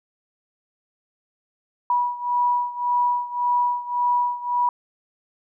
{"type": "beating tone pair", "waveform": "sine", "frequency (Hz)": [973, 974.8], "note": ["B5", "B5"], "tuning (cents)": [-26, -23], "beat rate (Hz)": 1.8, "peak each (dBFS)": [-21, -24], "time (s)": [1.9, 4.69], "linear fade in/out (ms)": 2, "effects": []}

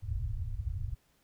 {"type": "low-pass noise", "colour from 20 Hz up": "white", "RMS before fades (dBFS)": -35, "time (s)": [0.02, 0.95], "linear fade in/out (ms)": 10, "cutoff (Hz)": 120, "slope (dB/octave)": 96, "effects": ["pink hiss -70 dBFS RMS until 1.23 s"]}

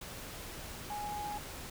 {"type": "tone in noise", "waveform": "sine", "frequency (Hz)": 830.6, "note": "G#5", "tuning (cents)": 0, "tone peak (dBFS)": -37, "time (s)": [0.9, 1.38], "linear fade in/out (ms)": 5, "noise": "pink", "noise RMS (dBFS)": -45, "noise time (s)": [0.01, 1.7], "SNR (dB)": 5, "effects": []}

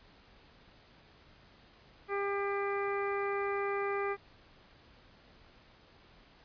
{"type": "harmonic tone with a mistuned harmonic", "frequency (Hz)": 400, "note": "G4", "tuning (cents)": 35, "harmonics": [1, 2, 3, 4, 5, 6], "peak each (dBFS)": [-33, -40, -38, -44, -42, -45], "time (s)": [2.08, 4.17], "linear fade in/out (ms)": 50, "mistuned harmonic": 6, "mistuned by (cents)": -16, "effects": ["pink hiss -60 dBFS RMS until 6.44 s", "resampled to 11025 Hz"]}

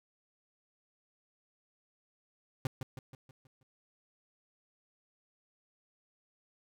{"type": "tone with echo", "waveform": "40% pulse", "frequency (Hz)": 130.81, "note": "C3", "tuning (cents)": 0, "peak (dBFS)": -29, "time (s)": [2.65, 2.67], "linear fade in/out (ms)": 2, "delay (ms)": 160, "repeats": 6, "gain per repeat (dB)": -6, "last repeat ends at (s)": 3.63, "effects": []}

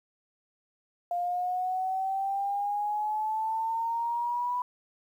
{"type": "exponential sweep", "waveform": "sine", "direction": "up", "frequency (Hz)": [698.5, 990], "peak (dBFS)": -27, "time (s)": [1.11, 4.62], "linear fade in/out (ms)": 2, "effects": ["10-bit"]}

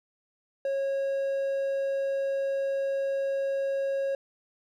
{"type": "tone", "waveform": "triangle", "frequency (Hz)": 547, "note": "C#5", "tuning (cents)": -23, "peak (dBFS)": -24, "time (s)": [0.65, 4.15], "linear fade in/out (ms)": 2, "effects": []}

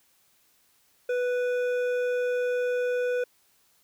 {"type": "tone with hard clipping", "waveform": "triangle", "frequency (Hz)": 493.9, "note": "B4", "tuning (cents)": 0, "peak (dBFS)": -26, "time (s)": [1.09, 3.24], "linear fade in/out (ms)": 5, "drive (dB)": 13, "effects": ["white hiss -65 dBFS RMS until 3.83 s"]}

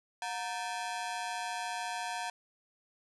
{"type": "ring-modulated tone", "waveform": "sawtooth", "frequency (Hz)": 826, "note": "G#5", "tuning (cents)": -10, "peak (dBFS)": -28, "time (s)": [0.22, 2.3], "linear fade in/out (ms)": 2, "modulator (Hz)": 103, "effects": ["resampled to 24000 Hz", "11-bit"]}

